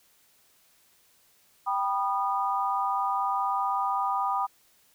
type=chord; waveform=sine; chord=G augmented; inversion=none; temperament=just; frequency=784 / 980 / 1225 Hz; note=G5 / B5 / D#6; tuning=0 / -14 / -27 cents; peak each=-29 dBFS; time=1.66-4.47 s; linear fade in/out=20 ms; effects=white hiss -63 dBFS RMS until 4.94 s